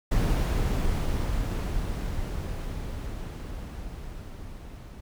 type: noise with level ramp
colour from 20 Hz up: brown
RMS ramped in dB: -23 to -42 dBFS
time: 0.11-5.01 s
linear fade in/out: 10 ms
effects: none